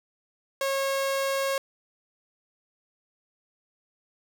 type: tone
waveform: sawtooth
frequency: 545 Hz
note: C#5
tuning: 29 cents flat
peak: -21 dBFS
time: 0.61-1.58 s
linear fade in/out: 2 ms
effects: none